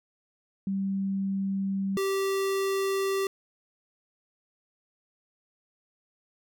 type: tone pair in turn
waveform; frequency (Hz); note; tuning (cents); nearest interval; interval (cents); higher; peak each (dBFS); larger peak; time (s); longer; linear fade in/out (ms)
sine / square; 194.7 / 389.4; G3 / G4; -12 / -12; octave; 1200; second; -26; neither; 0.67-1.97 / 1.97-3.27; neither; 2
effects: none